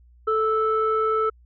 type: tone pair together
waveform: sine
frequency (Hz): 438.5 / 1315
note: A4 / E6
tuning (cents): -6 / -5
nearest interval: octave + perfect fifth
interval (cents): 1901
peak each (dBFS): -21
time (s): 0.27-1.3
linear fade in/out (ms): 10
effects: tanh soft clip ceiling -12 dBFS + added 60 Hz sine -50 dBFS peak until 1.45 s